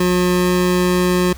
square tone pair together, 180.1 / 360.2 Hz, F#3 / F#4, -46 / -46 cents, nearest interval octave, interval 1200 cents, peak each -17 dBFS, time 0-1.33 s, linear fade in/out 5 ms, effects added 64 Hz sine -32 dBFS peak until 1.37 s + pink hiss -41 dBFS RMS until 1.37 s

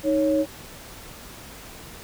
sine tone pair together, 311.3 / 554.4 Hz, D#4 / C#5, +1 / 0 cents, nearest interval minor seventh, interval 999 cents, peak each -21 dBFS, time 0.03-0.46 s, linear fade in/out 50 ms, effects pink hiss -42 dBFS RMS until 2.03 s

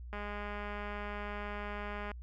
click train, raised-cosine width 0.5 ms, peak -27 dBFS, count 410, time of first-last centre 0.13-2.115 s, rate 206 Hz, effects added 60 Hz sine -43 dBFS peak until 2.22 s

